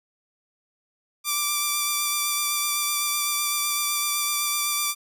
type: tone with vibrato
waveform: 5% pulse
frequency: 1174.7 Hz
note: D6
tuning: in tune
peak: -11 dBFS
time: 1.24-4.95 s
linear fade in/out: 50 ms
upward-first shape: sine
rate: 7.9 Hz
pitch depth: 17 cents each way
effects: none